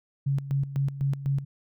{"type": "tone with tremolo", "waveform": "sine", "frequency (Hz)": 138.59, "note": "C#3", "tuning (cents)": 0, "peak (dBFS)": -22, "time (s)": [0.26, 1.45], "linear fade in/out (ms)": 10, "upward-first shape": "square", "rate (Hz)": 4, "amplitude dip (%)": 75, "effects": []}